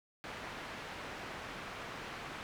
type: low-pass noise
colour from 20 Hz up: white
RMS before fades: -45 dBFS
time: 0.24-2.43 s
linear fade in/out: 0 ms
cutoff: 2000 Hz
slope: 12 dB/octave
effects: none